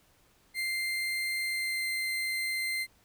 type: tone with pitch glide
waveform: 35% pulse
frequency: 2093 to 2081 Hz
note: C7 to C7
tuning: 0 to -10 cents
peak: -28 dBFS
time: 0.54-2.87 s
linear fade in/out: 50 ms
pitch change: -10 cents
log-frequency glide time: 1.39-1.88 s
effects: pink hiss -65 dBFS RMS until 3.04 s